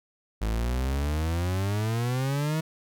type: exponential sweep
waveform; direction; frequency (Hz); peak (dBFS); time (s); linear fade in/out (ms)
40% pulse; up; 52.3 to 160.9; -24; 0.41-2.61; 10
effects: none